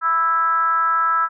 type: tone with frequency modulation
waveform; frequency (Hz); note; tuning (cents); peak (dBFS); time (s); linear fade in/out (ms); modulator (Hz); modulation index
sine; 1318.5; E6; 0; -15; 0.01-1.29; 50; 325; 0.63
effects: none